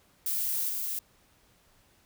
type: noise with level steps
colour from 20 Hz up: violet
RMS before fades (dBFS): -30 / -33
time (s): 0.26-0.99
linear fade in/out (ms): 2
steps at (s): 0.69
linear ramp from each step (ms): 5
effects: pink hiss -64 dBFS RMS until 2.05 s